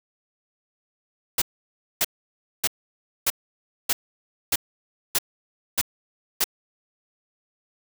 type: noise bursts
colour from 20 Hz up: white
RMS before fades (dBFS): -21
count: 9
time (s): 1.38-6.442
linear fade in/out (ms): 5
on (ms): 38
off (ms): 590
effects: none